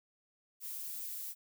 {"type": "noise", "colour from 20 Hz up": "violet", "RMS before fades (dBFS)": -42, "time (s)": [0.6, 1.35], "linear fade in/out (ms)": 50, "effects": []}